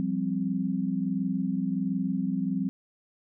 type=chord; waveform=sine; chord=F suspended second; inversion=none; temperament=equal; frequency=174.61 / 196 / 261.6 Hz; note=F3 / G3 / C4; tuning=0 / 0 / 0 cents; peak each=-31 / -29 / -30 dBFS; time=0-2.69 s; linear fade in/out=0 ms; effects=none